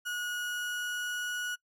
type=tone with pitch glide; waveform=35% pulse; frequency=1453 to 1461.4 Hz; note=F#6 to F#6; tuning=-32 to -22 cents; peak=-31 dBFS; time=0.05-1.56 s; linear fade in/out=20 ms; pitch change=+10 cents; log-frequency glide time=0.31-1.4 s; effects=noise-tail reverb RT60 0.1 s tail -23 dB re dry